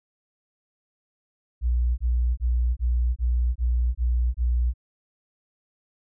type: tone bursts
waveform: sine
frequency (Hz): 60.4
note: B1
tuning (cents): -38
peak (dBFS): -19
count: 8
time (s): 1.61-4.738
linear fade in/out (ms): 50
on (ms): 370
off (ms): 24
effects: none